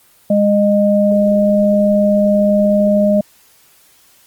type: tone pair together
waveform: sine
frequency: 204.9 / 614 Hz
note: G#3 / D#5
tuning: -23 / -23 cents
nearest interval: octave + perfect fifth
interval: 1900 cents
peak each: -12 dBFS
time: 0.3-3.21 s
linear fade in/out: 5 ms
effects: white hiss -50 dBFS RMS until 4.26 s + Opus 24 kbps